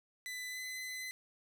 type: tone with pitch glide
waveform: sawtooth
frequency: 2000 to 2024 Hz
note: B6 to B6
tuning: +21 to +42 cents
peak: -37 dBFS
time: 0.26-1.11 s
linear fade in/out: 0 ms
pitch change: +21 cents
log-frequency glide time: 0.5-0.61 s
effects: none